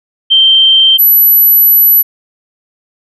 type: tone pair in turn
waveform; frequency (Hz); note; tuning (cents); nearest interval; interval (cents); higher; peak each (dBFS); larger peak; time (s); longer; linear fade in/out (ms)
sine; 3136 / 11840; G7 / F#9; 0 / 0; octave + major seventh; 2300; second; -3; neither; 0.3-0.98 / 0.98-2.03; second; 20
effects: none